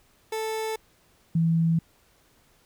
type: tone pair in turn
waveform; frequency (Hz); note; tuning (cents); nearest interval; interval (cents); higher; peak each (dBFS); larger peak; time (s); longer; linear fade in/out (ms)
30% pulse / sine; 440 / 164.81; A4 / E3; 0 / 0; octave + perfect fourth; 1700; first; -25 / -19; second; 0.32-0.76 / 1.35-1.79; neither; 5
effects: pink hiss -62 dBFS RMS until 2.65 s